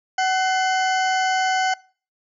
harmonic tone with a mistuned harmonic, 752 Hz, F#5, 28 cents sharp, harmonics 1 / 2 / 3 / 4 / 6 / 7 / 8 / 9, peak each -19 / -25 / -29 / -31 / -35 / -36 / -37 / -38 dBFS, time 0.18-1.74 s, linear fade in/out 5 ms, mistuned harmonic 3, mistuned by -130 cents, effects noise-tail reverb RT60 0.4 s tail -23 dB re dry

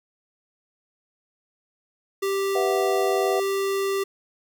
square tone, 392 Hz, G4, in tune, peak -23 dBFS, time 2.22-4.04 s, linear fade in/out 10 ms
sine chord, B suspended fourth, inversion none, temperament equal, 493.9 / 659.3 / 740 Hz, B4 / E5 / F#5, 0 / 0 / 0 cents, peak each -27 dBFS, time 2.55-3.4 s, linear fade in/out 5 ms
effects 9-bit

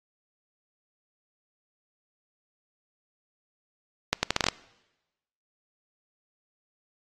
accelerating click train, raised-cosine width 0.2 ms, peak -4 dBFS, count 8, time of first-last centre 4.13-4.486 s, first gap 100 ms, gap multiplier 0.76, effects noise-tail reverb RT60 1.0 s tail -23 dB re dry + AAC 32 kbps

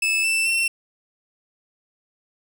40% pulse tone with pitch steps, 2617 / 2661 / 2706 Hz, E7 / E7 / E7, -13 / +16 / +45 cents, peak -18 dBFS, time 0.02-0.68 s, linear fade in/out 5 ms, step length 220 ms, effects none

